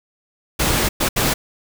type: noise bursts at uneven times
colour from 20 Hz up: pink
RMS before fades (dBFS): -18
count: 3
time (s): 0.59-0.89 / 1-1.09 / 1.16-1.34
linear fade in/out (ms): 10
effects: none